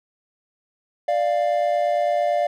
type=tone pair together; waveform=triangle; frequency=589.6 / 698.5 Hz; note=D5 / F5; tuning=+7 / 0 cents; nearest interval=minor third; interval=293 cents; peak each=-19 dBFS; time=1.08-2.47 s; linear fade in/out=5 ms; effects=none